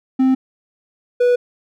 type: tone pair in turn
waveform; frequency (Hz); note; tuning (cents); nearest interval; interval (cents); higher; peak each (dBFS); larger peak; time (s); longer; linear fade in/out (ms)
triangle; 261.6 / 489.9; C4 / B4; 0 / -14; major seventh; 1086; second; -9; neither; 0.19-0.35 / 1.2-1.36; neither; 10
effects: none